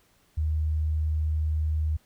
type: tone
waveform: sine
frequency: 77.5 Hz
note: D#2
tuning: 6 cents flat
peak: -23 dBFS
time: 0.37-1.97 s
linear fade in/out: 10 ms
effects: pink hiss -64 dBFS RMS until 2.05 s